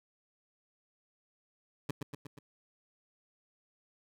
20% pulse tone with echo, 142.3 Hz, C#3, 46 cents sharp, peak -27 dBFS, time 1.89-1.91 s, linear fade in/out 5 ms, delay 120 ms, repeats 4, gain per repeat -4 dB, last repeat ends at 2.39 s, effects none

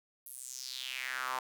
sawtooth tone with high-pass filter sweep, 129.2 Hz, C3, 21 cents flat, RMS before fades -40 dBFS, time 0.26-1.39 s, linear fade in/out 2 ms, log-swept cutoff 12000 to 930 Hz, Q 3.9, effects none

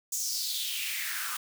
white noise with high-pass filter sweep, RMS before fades -33 dBFS, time 0.12-1.37 s, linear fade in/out 5 ms, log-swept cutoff 6900 to 1200 Hz, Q 4.3, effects none

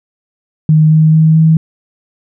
sine tone with pitch steps, 155.56 / 157 / 158.46 / 159.93 Hz, D#3 / D#3 / D#3 / D#3, 0 / +16 / +32 / +48 cents, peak -4 dBFS, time 0.69-1.57 s, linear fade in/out 2 ms, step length 220 ms, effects none

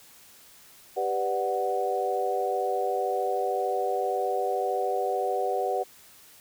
sine chord, G major seventh, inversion none, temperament equal, 392 / 493.9 / 587.3 / 740 Hz, G4 / B4 / D5 / F#5, 0 / 0 / 0 / 0 cents, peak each -31 / -30 / -33 / -28 dBFS, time 0.96-5.84 s, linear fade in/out 20 ms, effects white hiss -53 dBFS RMS until 6.4 s

